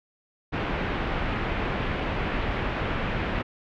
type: low-pass noise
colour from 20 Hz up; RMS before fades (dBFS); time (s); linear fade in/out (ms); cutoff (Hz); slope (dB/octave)
pink; -28; 0.52-3.43; 20; 2800; 24
effects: none